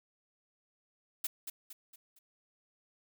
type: noise with echo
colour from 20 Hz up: blue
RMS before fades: -34 dBFS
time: 1.24-1.27 s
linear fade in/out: 5 ms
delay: 230 ms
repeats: 4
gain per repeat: -7 dB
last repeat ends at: 2.19 s
effects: none